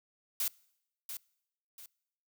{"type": "noise with echo", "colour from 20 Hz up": "blue", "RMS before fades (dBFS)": -32, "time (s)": [0.4, 0.48], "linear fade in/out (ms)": 2, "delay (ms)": 690, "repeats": 2, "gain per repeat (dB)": -9, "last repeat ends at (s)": 1.86, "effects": ["noise-tail reverb RT60 0.8 s tail -25 dB re dry"]}